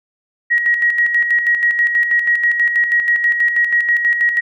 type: tone with tremolo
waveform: sine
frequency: 1900 Hz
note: A#6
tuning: 33 cents sharp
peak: -10 dBFS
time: 0.5-4.41 s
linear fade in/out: 20 ms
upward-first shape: square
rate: 6.2 Hz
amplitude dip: 50%
effects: none